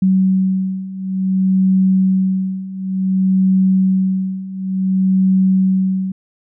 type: beating tone pair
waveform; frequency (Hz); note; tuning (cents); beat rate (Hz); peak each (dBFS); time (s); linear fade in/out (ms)
sine; 188.6 / 189.16; F#3 / F#3; +33 / +39; 0.56; -17 / -14; 0.02-6.12; 5
effects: none